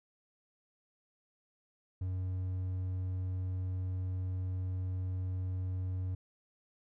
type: tone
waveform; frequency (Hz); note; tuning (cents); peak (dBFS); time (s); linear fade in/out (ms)
triangle; 92.5; F#2; 0; -31; 2.01-6.15; 5
effects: none